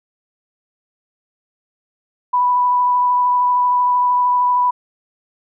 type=tone with vibrato; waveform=sine; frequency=987.8 Hz; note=B5; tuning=in tune; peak=-12 dBFS; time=2.33-4.71 s; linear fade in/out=10 ms; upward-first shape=sine; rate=13 Hz; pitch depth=10 cents each way; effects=none